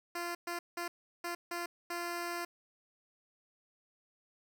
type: tone bursts at uneven times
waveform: 10% pulse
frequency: 345.9 Hz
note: F4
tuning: 17 cents flat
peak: -28 dBFS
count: 6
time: 0.15-0.35 / 0.47-0.59 / 0.77-0.88 / 1.24-1.35 / 1.51-1.66 / 1.9-2.45 s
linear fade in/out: 5 ms
effects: none